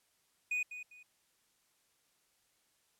triangle tone with echo, 2477 Hz, D#7, 8 cents flat, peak -30 dBFS, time 0.51-0.63 s, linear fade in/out 5 ms, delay 200 ms, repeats 2, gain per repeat -11 dB, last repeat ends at 1.03 s, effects white hiss -74 dBFS RMS until 2.99 s + low-pass 12000 Hz 12 dB/octave

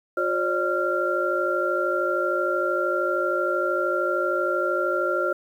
sine tone cluster, 357.7 / 544 / 597 / 1381 Hz, F4 / C#5 / D5 / F6, +41 / -33 / +28 / -20 cents, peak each -27 / -27 / -28 / -25 dBFS, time 0.17-5.33 s, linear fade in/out 5 ms, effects 9-bit

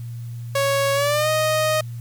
sawtooth tone with pitch glide, 554.4 to 622.3 Hz, C#5 to D#5, 0 to 0 cents, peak -14 dBFS, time 0.55-1.81 s, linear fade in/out 5 ms, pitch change +200 cents, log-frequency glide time 0.94-1.29 s, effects added 118 Hz sine -29 dBFS peak until 2 s + white hiss -53 dBFS RMS until 2 s

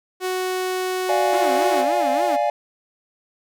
sawtooth tone, 370 Hz, F#4, in tune, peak -18 dBFS, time 0.2-1.85 s, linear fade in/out 50 ms
triangle chord, D diminished, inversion none, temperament equal, 587.3 / 698.5 / 830.6 Hz, D5 / F5 / Ab5, 0 / 0 / 0 cents, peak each -20 / -20 / -21 dBFS, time 1.09-2.5 s, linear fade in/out 2 ms
sawtooth tone with vibrato, 306 Hz, D#4, 29 cents flat, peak -22 dBFS, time 1.32-2.37 s, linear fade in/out 20 ms, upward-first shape sine, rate 3.5 Hz, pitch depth 290 cents each way
effects none

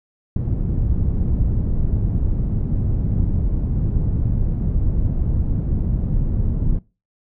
pink low-pass noise, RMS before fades -19 dBFS, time 0.36-6.79 s, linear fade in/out 5 ms, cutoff 160 Hz, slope 12 dB/octave, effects noise-tail reverb RT60 0.3 s tail -22 dB re dry

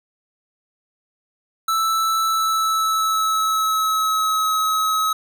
square tone with pitch glide, 1318.5 to 1280.2 Hz, E6 to D#6, 0 to +49 cents, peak -18 dBFS, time 1.68-5.13 s, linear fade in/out 5 ms, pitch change -51 cents, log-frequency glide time 2.26-4.44 s, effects none

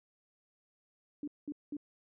sine tone bursts, 292.3 Hz, D4, 8 cents flat, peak -36 dBFS, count 3, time 1.23-1.768 s, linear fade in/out 2 ms, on 46 ms, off 200 ms, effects none

